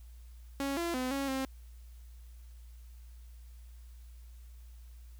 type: tone with pitch steps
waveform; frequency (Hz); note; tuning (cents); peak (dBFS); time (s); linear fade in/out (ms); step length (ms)
sawtooth; 276.6 / 340.9 / 254.9 / 275.6 / 265.5; C#4 / F4 / C4 / C#4 / C4; -4 / -42 / -45 / -10 / +25; -28; 0.6-1.45; 0; 170
effects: added 59 Hz sine -48 dBFS peak until 5.19 s + white hiss -67 dBFS RMS until 5.19 s